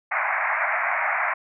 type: band-pass noise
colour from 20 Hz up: white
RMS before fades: -24 dBFS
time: 0.11-1.34 s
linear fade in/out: 10 ms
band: 620 to 2300 Hz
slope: 96 dB/octave
effects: none